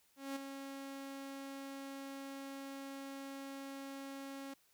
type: tone with ADSR envelope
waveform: sawtooth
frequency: 273.7 Hz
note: C#4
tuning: 22 cents flat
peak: -34 dBFS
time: 0.16-4.54 s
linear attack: 200 ms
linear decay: 10 ms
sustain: -7 dB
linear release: 7 ms
effects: white hiss -72 dBFS RMS until 4.73 s